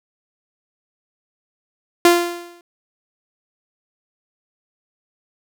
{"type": "tone with exponential decay", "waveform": "sawtooth", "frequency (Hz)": 346.6, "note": "F4", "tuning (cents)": -13, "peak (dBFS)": -3, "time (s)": [2.05, 2.61], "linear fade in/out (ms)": 2, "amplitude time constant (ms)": 120, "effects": []}